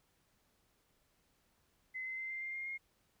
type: tone with pitch steps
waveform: sine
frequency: 2044 / 2059 / 2075 / 2091 / 2106 / 2122 / 2138 Hz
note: C7 / C7 / C7 / C7 / C7 / C7 / C7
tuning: -41 / -28 / -15 / -2 / +11 / +24 / +37 cents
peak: -39 dBFS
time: 1.94-2.78 s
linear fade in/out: 20 ms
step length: 120 ms
effects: pink hiss -75 dBFS RMS until 3.2 s